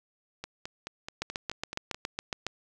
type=two click trains; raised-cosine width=0.2 ms; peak=-20 / -14 dBFS; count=8 / 10; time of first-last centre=0.44-1.945 / 1.22-2.467 s; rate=4.65 / 7.22 Hz; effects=none